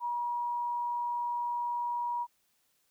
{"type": "tone", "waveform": "sine", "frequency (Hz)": 959, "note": "A#5", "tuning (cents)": 49, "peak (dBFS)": -30, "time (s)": [0, 2.27], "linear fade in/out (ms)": 50, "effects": ["white hiss -73 dBFS RMS until 2.9 s"]}